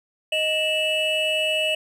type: tone cluster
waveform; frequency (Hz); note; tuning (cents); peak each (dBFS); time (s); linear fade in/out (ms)
triangle; 624 / 2641 / 2927; D#5 / E7 / F#7; +5 / +3 / -19; -23; 0.32-1.75; 5
effects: none